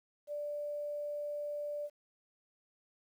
sine tone with quantisation, 587.3 Hz, D5, in tune, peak -36 dBFS, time 0.27-1.9 s, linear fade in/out 50 ms, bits 11, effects none

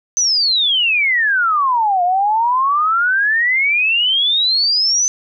sine exponential two-way sweep, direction down then up, 6190 to 698 to 6190 Hz, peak -12 dBFS, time 0.17-5.08 s, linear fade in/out 0 ms, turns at 2.03 s, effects none

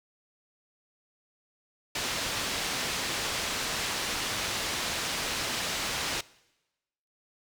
white low-pass noise, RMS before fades -32 dBFS, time 1.95-6.21 s, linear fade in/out 5 ms, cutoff 5200 Hz, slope 12 dB/octave, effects noise-tail reverb RT60 1.0 s tail -22 dB re dry

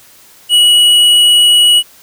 triangle tone with hard clipping, 2923 Hz, F#7, 22 cents flat, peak -6 dBFS, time 0.49-1.83 s, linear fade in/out 50 ms, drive 11 dB, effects white hiss -42 dBFS RMS until 2.02 s

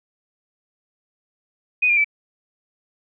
sine tone with pitch steps, 2489 / 2400 / 2314 Hz, D#7 / D7 / D7, 0 / +37 / -26 cents, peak -14 dBFS, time 1.82-2.045 s, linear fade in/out 10 ms, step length 75 ms, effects none

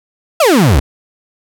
35% pulse exponential sweep, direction down, 698.5 to 57.9 Hz, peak -5 dBFS, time 0.4-0.8 s, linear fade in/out 5 ms, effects none

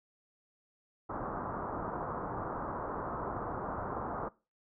white low-pass noise, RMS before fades -38 dBFS, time 1.09-4.29 s, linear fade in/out 10 ms, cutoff 1300 Hz, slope 48 dB/octave, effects noise-tail reverb RT60 0.3 s tail -21 dB re dry

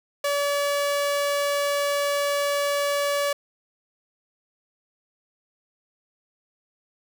sawtooth tone, 572 Hz, D5, 46 cents flat, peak -18 dBFS, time 0.24-3.33 s, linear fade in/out 5 ms, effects none

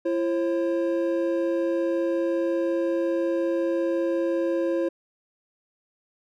triangle tone pair together, 338 / 536.5 Hz, E4 / C5, +43 / +43 cents, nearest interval minor sixth, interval 800 cents, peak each -22 / -24 dBFS, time 0.05-4.89 s, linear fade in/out 10 ms, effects none

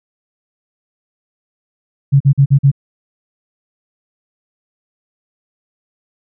sine tone bursts, 138.59 Hz, C#3, in tune, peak -5 dBFS, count 5, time 2.12-2.716 s, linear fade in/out 20 ms, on 84 ms, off 44 ms, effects none

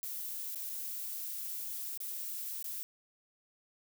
violet noise with dropouts, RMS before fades -40 dBFS, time 0.03-2.83 s, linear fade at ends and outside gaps 0 ms, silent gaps 0.548-0.557 / 0.694-0.698 / 1.975-2.003 / 2.626-2.643 s, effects none

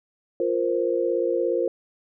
sine chord, F suspended fourth, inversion none, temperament equal, 349.2 / 466.2 / 523.3 Hz, F4 / Bb4 / C5, 0 / 0 / 0 cents, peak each -25 dBFS, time 0.4-1.68 s, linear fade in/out 2 ms, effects none

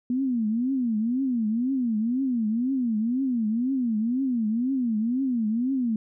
sine tone with vibrato, 240 Hz, B3, 49 cents flat, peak -22 dBFS, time 0.1-5.96 s, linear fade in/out 2 ms, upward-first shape triangle, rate 2 Hz, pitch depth 240 cents each way, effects none

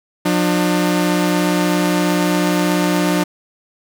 sawtooth tone pair together, 178.86 / 300.8 Hz, F3 / D4, +42 / +42 cents, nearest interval major sixth, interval 900 cents, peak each -13 dBFS, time 0.25-3.24 s, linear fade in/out 10 ms, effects none

